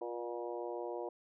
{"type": "harmonic tone with a mistuned harmonic", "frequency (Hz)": 120, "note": "B2", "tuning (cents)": -49, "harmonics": [3, 4, 5, 6, 7, 8], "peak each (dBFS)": [-42, -43, -45, -47, -51, -49], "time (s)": [0.01, 1.09], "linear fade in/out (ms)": 5, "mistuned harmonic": 3, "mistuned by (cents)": -30, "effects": []}